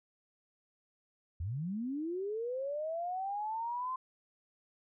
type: linear sweep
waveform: sine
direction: up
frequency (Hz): 75 to 1046.5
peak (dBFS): -34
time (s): 1.4-3.96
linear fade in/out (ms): 5
effects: none